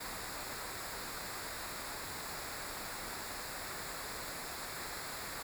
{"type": "noise with comb filter", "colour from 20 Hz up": "pink", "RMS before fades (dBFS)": -43, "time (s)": [0, 5.43], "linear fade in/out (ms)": 10, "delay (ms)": 0.33, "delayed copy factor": -0.65, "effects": []}